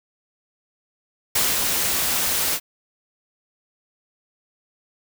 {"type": "noise with ADSR envelope", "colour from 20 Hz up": "white", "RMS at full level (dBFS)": -19, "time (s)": [1.35, 2.6], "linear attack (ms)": 7, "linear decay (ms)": 190, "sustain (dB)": -3, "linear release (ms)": 59, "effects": []}